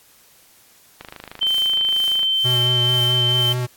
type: click train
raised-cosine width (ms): 0.3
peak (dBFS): -19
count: 33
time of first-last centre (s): 1.01-2.231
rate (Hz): 26.2
type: tone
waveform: sine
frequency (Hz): 3100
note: G7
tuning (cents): -20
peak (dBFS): -16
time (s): 1.41-3.53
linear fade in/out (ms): 10
type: noise with tremolo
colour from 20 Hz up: blue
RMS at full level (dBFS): -34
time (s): 1.46-3.55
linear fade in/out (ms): 10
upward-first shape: triangle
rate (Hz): 2.1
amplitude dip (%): 95
type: tone with vibrato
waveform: square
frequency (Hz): 123.47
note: B2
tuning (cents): 0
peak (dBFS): -21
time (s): 2.44-3.67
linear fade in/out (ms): 20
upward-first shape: sine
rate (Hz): 4.6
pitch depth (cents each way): 24
effects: white hiss -52 dBFS RMS until 3.76 s + AAC 64 kbps